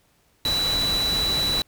sine tone in noise, 3951 Hz, B7, in tune, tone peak -21 dBFS, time 0.45-1.62 s, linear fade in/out 2 ms, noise pink, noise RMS -29 dBFS, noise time 0.45-1.62 s, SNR +5 dB, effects pink hiss -63 dBFS RMS until 1.67 s

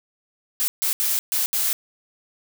blue noise bursts at uneven times, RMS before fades -22 dBFS, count 5, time 0.6-0.68 / 0.82-0.93 / 1-1.19 / 1.32-1.46 / 1.53-1.73 s, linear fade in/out 0 ms, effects none

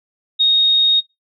sine tone, 3729 Hz, A#7, in tune, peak -10 dBFS, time 0.39-1.01 s, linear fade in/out 20 ms, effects noise-tail reverb RT60 0.2 s tail -24 dB re dry

